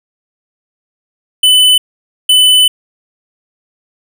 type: tone bursts at uneven times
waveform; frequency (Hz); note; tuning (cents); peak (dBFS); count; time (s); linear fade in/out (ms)
square; 3007; F#7; +27; -5; 2; 1.43-1.78 / 2.29-2.68; 5
effects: none